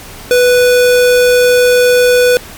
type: tone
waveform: square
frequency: 493.9 Hz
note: B4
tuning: in tune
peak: -6 dBFS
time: 0.31-2.37 s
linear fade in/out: 0 ms
effects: pink hiss -31 dBFS RMS until 2.57 s + MP3 96 kbps